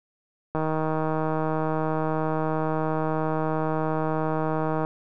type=click train; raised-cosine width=1 ms; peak=-13 dBFS; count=676; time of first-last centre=0.55-4.849 s; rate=157 Hz; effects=none